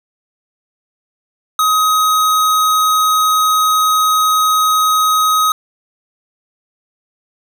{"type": "tone", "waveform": "square", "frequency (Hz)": 1262, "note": "D#6", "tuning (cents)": 24, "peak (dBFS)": -11, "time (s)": [1.59, 5.52], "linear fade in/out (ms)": 2, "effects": []}